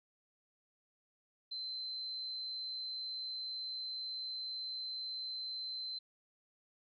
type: tone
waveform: sine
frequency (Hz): 4081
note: C8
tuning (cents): -44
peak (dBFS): -39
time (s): 1.51-5.99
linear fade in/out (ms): 10
effects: none